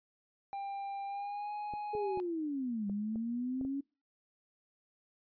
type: tone with pitch glide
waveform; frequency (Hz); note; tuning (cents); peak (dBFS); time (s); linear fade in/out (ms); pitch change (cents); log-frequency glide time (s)
triangle; 794 to 834; G5 to G#5; +22 to +7; -35; 0.53-2.2; 0; +85; 1.06-1.52
type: clicks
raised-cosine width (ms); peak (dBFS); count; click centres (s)
2; -33; 7; 1.737 / 1.951 / 2.174 / 2.897 / 3.158 / 3.612 / 3.65
type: linear two-way sweep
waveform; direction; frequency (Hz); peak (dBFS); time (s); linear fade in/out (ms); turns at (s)
sine; down then up; 430.1 to 198.1 to 281.2; -33; 1.93-3.81; 10; 2.88
effects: noise-tail reverb RT60 0.3 s tail -24 dB re dry + resampled to 11025 Hz